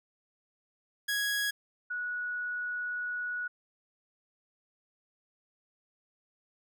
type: tone pair in turn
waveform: sawtooth / sine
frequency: 1661.2 / 1464.7 Hz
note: G#6 / F#6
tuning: 0 / -18 cents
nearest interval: major second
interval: 218 cents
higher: first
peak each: -25 / -32 dBFS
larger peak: first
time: 1.08-1.51 / 1.9-3.48 s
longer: second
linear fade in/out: 10 ms
effects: none